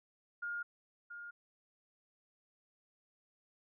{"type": "tone with echo", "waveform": "sine", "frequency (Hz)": 1418, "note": "F6", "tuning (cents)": 26, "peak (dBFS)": -37, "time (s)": [0.42, 0.63], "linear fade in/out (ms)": 10, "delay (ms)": 680, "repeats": 1, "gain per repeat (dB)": -8, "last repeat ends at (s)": 1.31, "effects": []}